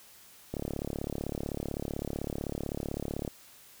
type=click train; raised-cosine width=2 ms; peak=-20 dBFS; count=99; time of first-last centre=0.54-3.277 s; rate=35.8 Hz; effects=white hiss -55 dBFS RMS until 3.8 s